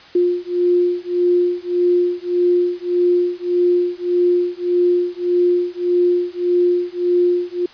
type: beating tone pair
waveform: sine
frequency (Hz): 353.1 / 354.8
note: F4 / F4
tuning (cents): +19 / +27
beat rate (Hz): 1.7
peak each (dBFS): -17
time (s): 0.15-7.66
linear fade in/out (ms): 5
effects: white hiss -43 dBFS RMS until 7.73 s + resampled to 11025 Hz